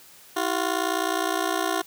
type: ring-modulated tone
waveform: 15% pulse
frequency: 356.1 Hz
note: F4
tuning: 34 cents sharp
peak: -14 dBFS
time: 0.36-1.82 s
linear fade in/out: 10 ms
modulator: 29.8 Hz
effects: white hiss -50 dBFS RMS until 1.86 s + high-pass 80 Hz 12 dB/octave